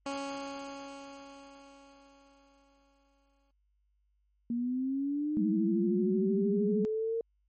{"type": "tone with exponential decay", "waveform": "15% pulse", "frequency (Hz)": 277.2, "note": "C#4", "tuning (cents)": 0, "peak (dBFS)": -27, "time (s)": [0.06, 3.51], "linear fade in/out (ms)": 2, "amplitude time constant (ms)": 750}
{"type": "linear sweep", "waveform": "sine", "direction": "up", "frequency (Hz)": [233.5, 460.2], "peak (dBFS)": -29, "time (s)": [4.5, 7.21], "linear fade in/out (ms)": 2}
{"type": "tone with vibrato", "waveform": "sine", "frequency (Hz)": 204.9, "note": "G#3", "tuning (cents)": -23, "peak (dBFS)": -27, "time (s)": [5.37, 6.85], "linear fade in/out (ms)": 0, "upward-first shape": "sine", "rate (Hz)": 13, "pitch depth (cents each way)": 160}
{"effects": ["added 50 Hz sine -70 dBFS peak until 7.48 s", "MP3 32 kbps"]}